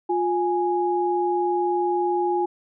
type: tone pair together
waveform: sine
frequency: 353.7 / 830.6 Hz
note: F4 / G#5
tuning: +22 / 0 cents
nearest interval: octave + minor third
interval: 1478 cents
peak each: -22 / -23 dBFS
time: 0.09-2.46 s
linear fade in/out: 10 ms
effects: none